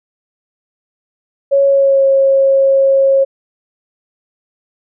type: tone with pitch glide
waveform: sine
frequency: 554.4 to 543 Hz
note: C#5 to C#5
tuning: 0 to -36 cents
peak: -7 dBFS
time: 1.51-3.25 s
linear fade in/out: 20 ms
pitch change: -36 cents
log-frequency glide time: 1.65-2.05 s
effects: none